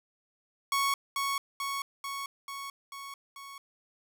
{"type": "tone with echo", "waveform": "sawtooth", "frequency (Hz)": 1108.7, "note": "C#6", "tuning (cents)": 0, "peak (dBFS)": -22, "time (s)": [0.72, 0.94], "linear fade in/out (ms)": 2, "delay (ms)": 440, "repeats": 6, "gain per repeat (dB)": -3, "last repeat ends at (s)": 3.58, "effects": []}